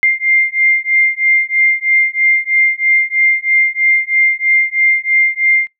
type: beating tone pair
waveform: sine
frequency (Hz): 2102 / 2105.1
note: C7 / C7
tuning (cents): +7 / +10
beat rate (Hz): 3.1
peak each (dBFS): -13 / -13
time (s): 0.03-5.67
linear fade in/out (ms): 0
effects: noise-tail reverb RT60 0.2 s tail -26 dB re dry